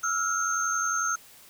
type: tone cluster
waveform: sine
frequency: 1318 / 1409 / 6350 Hz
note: E6 / F6 / G8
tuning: -1 / +15 / +21 cents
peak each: -29 dBFS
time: 0.03-1.16 s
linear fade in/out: 10 ms
effects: white hiss -52 dBFS RMS until 1.49 s